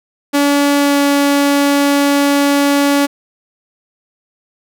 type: tone with pitch glide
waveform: sawtooth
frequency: 285.4 to 283.6 Hz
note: D4 to C#4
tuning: -49 to +40 cents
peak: -6 dBFS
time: 0.33-3.07 s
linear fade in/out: 20 ms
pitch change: -11 cents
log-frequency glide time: 0.78-0.98 s
effects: none